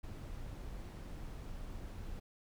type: noise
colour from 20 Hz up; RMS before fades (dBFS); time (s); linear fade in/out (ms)
brown; -45; 0.03-2.2; 10
effects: none